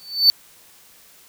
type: tone with exponential growth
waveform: triangle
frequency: 4518 Hz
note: C#8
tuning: 32 cents sharp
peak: -5 dBFS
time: 0-0.3 s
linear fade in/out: 0 ms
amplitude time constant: 64 ms
effects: white hiss -50 dBFS RMS until 1.28 s